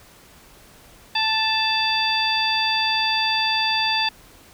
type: harmonic tone with a mistuned harmonic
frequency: 880 Hz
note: A5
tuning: in tune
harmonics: 1 / 2 / 3 / 4 / 5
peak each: -24 / -28 / -25 / -24 / -25 dBFS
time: 1.15-4.09 s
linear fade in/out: 5 ms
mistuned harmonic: 5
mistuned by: +100 cents
effects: pink hiss -49 dBFS RMS until 4.53 s